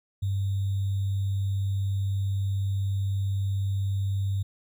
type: tone with sample-and-hold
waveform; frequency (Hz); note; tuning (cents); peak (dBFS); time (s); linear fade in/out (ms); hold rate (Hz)
sine; 98; G2; 0; -24; 0.22-4.43; 10; 3675
effects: none